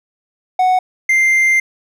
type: tone pair in turn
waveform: triangle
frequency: 740 / 2093 Hz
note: F#5 / C7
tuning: 0 / 0 cents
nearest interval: octave + tritone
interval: 1800 cents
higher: second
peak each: -8 dBFS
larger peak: neither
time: 0.59-0.79 / 1.09-1.6 s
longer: second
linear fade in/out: 5 ms
effects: none